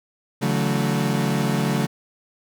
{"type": "chord", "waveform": "35% pulse", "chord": "F# minor seventh", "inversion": "second", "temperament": "equal with one note detuned", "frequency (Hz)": [141.83, 164.81, 185, 220], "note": ["C#3", "E3", "F#3", "A3"], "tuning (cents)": [40, 0, 0, 0], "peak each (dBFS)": [-22, -27, -24, -23], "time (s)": [0.41, 1.87], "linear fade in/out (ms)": 20, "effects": []}